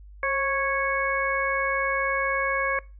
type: harmonic tone with a mistuned harmonic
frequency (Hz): 552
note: C#5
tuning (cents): -7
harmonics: 1 / 2 / 3 / 4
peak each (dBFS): -28 / -28 / -28 / -28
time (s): 0.23-2.79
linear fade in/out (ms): 2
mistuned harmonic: 1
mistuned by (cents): -39
effects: noise-tail reverb RT60 0.3 s tail -23 dB re dry + added 50 Hz sine -43 dBFS peak until 2.99 s